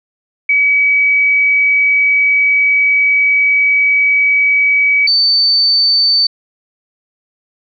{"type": "tone pair in turn", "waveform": "sine", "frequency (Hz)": [2275, 4550], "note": ["C#7", "C#8"], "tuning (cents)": [44, 44], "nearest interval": "octave", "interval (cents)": 1200, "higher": "second", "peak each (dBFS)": -8, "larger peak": "neither", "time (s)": [[0.49, 5.07], [5.07, 6.27]], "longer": "first", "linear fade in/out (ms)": 5, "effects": []}